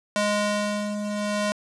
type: ring-modulated tone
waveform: sawtooth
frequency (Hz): 415.4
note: G#4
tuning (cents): 0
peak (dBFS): -16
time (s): 0.16-1.52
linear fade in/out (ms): 0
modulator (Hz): 208
effects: resampled to 22050 Hz + 7-bit